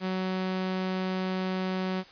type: tone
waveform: sawtooth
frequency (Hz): 186.7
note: F#3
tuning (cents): +16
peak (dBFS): -24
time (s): 0-2.04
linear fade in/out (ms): 50
effects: white hiss -51 dBFS RMS until 2.11 s + resampled to 11025 Hz